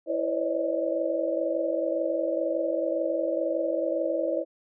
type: tone cluster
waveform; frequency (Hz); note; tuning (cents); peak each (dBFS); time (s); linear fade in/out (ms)
sine; 331.1 / 509 / 554 / 576 / 627; E4 / C5 / C#5 / D5 / D#5; +8 / -48 / -1 / -34 / +13; -31; 0.06-4.45; 50
effects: none